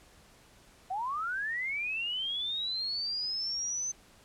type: linear sweep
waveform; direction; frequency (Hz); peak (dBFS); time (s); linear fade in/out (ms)
sine; up; 719 to 6200; -31; 0.9-3.92; 10
effects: pink hiss -59 dBFS RMS until 4.24 s + low-pass 11000 Hz 12 dB/octave

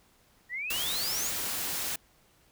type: exponential sweep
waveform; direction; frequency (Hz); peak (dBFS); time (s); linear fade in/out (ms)
sine; up; 1864.7 to 7380; -32; 0.49-1.32; 50
type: noise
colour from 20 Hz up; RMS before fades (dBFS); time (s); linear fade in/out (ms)
white; -33; 0.7-1.96; 5
effects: pink hiss -64 dBFS RMS until 2.51 s

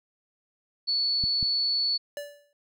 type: tone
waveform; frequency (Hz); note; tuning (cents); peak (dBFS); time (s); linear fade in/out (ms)
sine; 4435; C#8; 0; -23; 0.87-1.98; 20
type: clicks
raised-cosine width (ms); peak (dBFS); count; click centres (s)
5; -22; 2; 1.239 / 1.428
type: tone with exponential decay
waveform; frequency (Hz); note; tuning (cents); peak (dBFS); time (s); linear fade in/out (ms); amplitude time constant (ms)
square; 580; D5; -22; -31; 2.17-2.53; 1; 77
effects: none

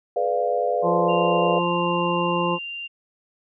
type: chord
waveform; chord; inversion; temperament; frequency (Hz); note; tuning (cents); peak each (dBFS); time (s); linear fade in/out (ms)
sine; G# diminished seventh; none; equal with one note detuned; 424.3 / 493.9 / 587.3 / 698.5; G#4 / B4 / D5 / F5; +37 / 0 / 0 / 0; -28 / -24 / -26 / -24; 0.16-1.59; 5
type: harmonic tone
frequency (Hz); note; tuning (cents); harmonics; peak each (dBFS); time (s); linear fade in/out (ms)
173.9; F3; -7; 1 / 2 / 3 / 5 / 6; -26 / -26 / -27 / -28 / -25; 0.82-2.59; 50
type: tone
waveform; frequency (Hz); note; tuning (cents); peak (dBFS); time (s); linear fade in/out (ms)
sine; 2784; F7; -6; -30; 1.08-2.88; 20
effects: none

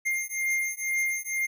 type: beating tone pair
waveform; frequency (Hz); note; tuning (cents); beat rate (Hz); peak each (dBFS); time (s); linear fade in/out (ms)
square; 2112 / 2114.1; C7 / C7; +16 / +17; 2.1; -30; 0.05-1.47; 20
effects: none

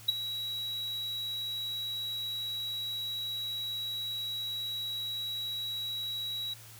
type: tone with ADSR envelope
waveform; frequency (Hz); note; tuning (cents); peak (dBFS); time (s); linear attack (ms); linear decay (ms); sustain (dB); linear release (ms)
triangle; 3880; B7; -31; -18; 0.08-6.54; 11; 14; -14; 8
effects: added 112 Hz sine -53 dBFS peak until 6.79 s + white hiss -52 dBFS RMS until 6.79 s

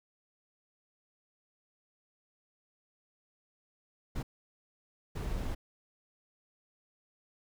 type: noise bursts at uneven times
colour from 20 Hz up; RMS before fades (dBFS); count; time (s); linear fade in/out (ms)
brown; -35; 2; 4.15-4.23 / 5.15-5.55; 10
effects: none

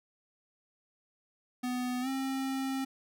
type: tone with pitch glide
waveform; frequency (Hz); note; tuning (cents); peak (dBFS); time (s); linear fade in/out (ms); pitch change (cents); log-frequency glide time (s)
square; 249.1 to 267; B3 to C4; +15 to +35; -32; 1.63-2.85; 10; +120; 2.01-2.08
effects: none

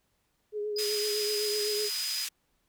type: tone with vibrato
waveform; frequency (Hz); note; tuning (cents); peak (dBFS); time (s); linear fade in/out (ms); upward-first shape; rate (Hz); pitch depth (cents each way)
sine; 418.7; G#4; +14; -30; 0.52-1.9; 50; triangle; 7.9; 32
type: tone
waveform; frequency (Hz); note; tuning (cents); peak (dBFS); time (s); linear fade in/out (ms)
triangle; 4978; D#8; 0; -31; 0.76-2.25; 5
type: band-pass noise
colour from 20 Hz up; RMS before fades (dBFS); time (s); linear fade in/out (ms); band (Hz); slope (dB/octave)
white; -36; 0.78-2.29; 10; 2100 to 9000; 12
effects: pink hiss -74 dBFS RMS until 2.68 s

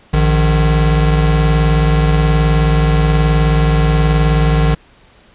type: tone pair together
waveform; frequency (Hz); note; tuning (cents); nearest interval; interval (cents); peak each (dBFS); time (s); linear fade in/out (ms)
square; 57.05 / 152.3; A#1 / D#3; -37 / -37; octave + perfect fourth; 1700; -13; 0.13-4.75; 10
effects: pink hiss -47 dBFS RMS until 5.34 s + resampled to 8000 Hz

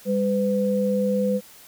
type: tone pair together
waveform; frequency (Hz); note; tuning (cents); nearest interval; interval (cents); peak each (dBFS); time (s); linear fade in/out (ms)
sine; 200 / 504; G3 / B4; +35 / +35; octave + major third; 1600; -22; 0.05-1.41; 50
effects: white hiss -48 dBFS RMS until 1.67 s

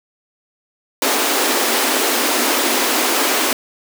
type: high-pass noise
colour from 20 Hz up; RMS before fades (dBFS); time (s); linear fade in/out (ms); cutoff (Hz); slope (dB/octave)
pink; -17; 1.02-3.53; 2; 240; 96
effects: none

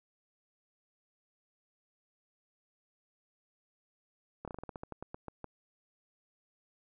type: slowing click train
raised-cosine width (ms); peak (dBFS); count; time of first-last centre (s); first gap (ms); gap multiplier
1; -27; 14; 4.45-5.443; 27; 1.16
effects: none

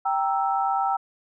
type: chord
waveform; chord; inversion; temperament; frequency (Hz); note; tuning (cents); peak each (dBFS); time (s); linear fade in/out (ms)
sine; E diminished; first; equal; 784 / 932.3 / 1318.5; G5 / Bb5 / E6; 0 / 0 / 0; -23 / -28 / -27; 0.05-0.97; 10
effects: none

